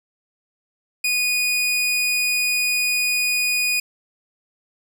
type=tone; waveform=sawtooth; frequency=2475 Hz; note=D#7; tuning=10 cents flat; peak=-15 dBFS; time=1.04-3.8 s; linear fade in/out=5 ms; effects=none